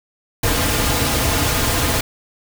pink noise with comb filter, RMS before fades -18 dBFS, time 0.43-2.01 s, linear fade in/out 5 ms, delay 5.3 ms, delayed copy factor -0.6, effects none

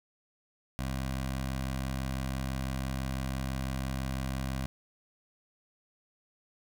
15% pulse tone with notch filter, 66 Hz, C2, 16 cents sharp, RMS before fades -34 dBFS, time 0.79-4.66 s, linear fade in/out 0 ms, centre 390 Hz, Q 1.4, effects none

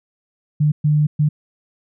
sine tone bursts at uneven times, 150 Hz, D3, 37 cents sharp, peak -12 dBFS, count 3, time 0.6-0.72 / 0.84-1.07 / 1.19-1.29 s, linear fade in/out 10 ms, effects none

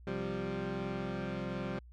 20% pulse chord, C suspended fourth, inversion none, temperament equal, 130.81 / 174.61 / 196 Hz, C3 / F3 / G3, 0 / 0 / 0 cents, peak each -36 / -36 / -33 dBFS, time 0.07-1.79 s, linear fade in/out 2 ms, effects added 60 Hz sine -51 dBFS peak until 1.92 s + low-pass 3000 Hz 12 dB/octave

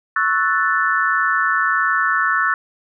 sine chord, F# minor seventh, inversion second, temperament equal, 1108.7 / 1318.5 / 1480 / 1760 Hz, C#6 / E6 / F#6 / A6, 0 / 0 / 0 / 0 cents, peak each -22 / -20 / -20 / -20 dBFS, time 0.16-2.54 s, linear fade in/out 2 ms, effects none

